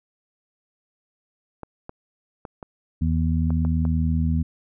clicks, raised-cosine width 1 ms, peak -21 dBFS, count 7, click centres 1.633 / 1.894 / 2.452 / 2.628 / 3.505 / 3.65 / 3.852 s
harmonic tone, 80.5 Hz, E2, 41 cents flat, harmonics 1 / 2 / 3, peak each -21 / -24 / -26 dBFS, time 3.01-4.43 s, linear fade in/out 10 ms
effects none

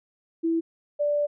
sine tone pair in turn, 329.6 / 585.9 Hz, E4 / D5, 0 / -4 cents, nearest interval minor seventh, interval 996 cents, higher second, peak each -21 dBFS, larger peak neither, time 0.43-0.61 / 0.99-1.27 s, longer second, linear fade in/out 20 ms, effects none

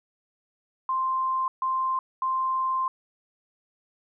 sine tone bursts at uneven times, 1046.5 Hz, C6, in tune, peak -23 dBFS, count 3, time 0.89-1.48 / 1.62-1.99 / 2.22-2.88 s, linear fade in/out 2 ms, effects none

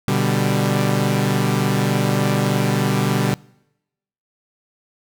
sawtooth chord, G major, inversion first, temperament equal, 123.47 / 146.83 / 196 Hz, B2 / D3 / G3, 0 / 0 / 0 cents, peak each -17 dBFS, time 0.08-3.34 s, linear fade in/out 0 ms, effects noise-tail reverb RT60 0.9 s tail -25 dB re dry

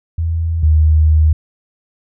sine tone pair in turn, 82.41 / 77.85 Hz, E2 / D#2, 0 / +2 cents, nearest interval minor second, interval 98 cents, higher first, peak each -14 / -7 dBFS, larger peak second, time 0.18-0.63 / 0.63-1.33 s, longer second, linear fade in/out 5 ms, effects none

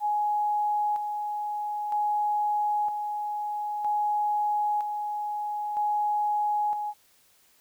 sine tone with tremolo, 836 Hz, G#5, 11 cents sharp, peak -23 dBFS, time 0-6.94 s, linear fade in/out 50 ms, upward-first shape square, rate 0.52 Hz, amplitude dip 45%, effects white hiss -62 dBFS RMS until 7.6 s

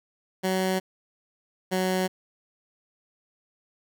15% pulse tone pair in turn, 187.6 / 185.87 Hz, F#3 / F#3, +24 / +8 cents, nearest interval unison, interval 16 cents, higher first, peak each -17 dBFS, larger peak neither, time 0.43-0.8 / 1.71-2.08 s, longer neither, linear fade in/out 20 ms, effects none

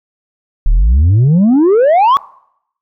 sine exponential sweep, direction up, 33.43 to 1155 Hz, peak -3 dBFS, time 0.66-2.17 s, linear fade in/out 0 ms, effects noise-tail reverb RT60 0.7 s tail -23 dB re dry + tanh soft clip ceiling -5 dBFS

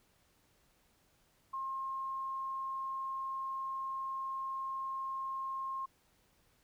sine tone, 1068 Hz, C6, 35 cents sharp, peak -36 dBFS, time 1.53-5.86 s, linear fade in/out 10 ms, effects pink hiss -71 dBFS RMS until 6.63 s

